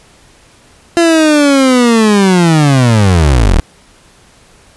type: linear sweep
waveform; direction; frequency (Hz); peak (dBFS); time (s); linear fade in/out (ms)
30% pulse; down; 342.9 to 34.65; -3; 0.97-3.6; 0
effects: pink hiss -44 dBFS RMS until 4.76 s + resampled to 24000 Hz